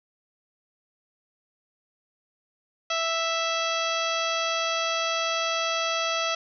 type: harmonic tone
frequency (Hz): 659.3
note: E5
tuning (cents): 0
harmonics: 1 / 2 / 3 / 4 / 5 / 6 / 7 / 8 / 9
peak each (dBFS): -30 / -29 / -36 / -32 / -32 / -38 / -38 / -40 / -37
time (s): 2.9-6.35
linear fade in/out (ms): 5
effects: none